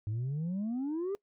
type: exponential sweep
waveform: sine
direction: up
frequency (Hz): 102.2 to 411.1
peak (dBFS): -29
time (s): 0.07-1.15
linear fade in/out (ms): 0
effects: noise-tail reverb RT60 0.1 s tail -25 dB re dry + tanh soft clip ceiling -30 dBFS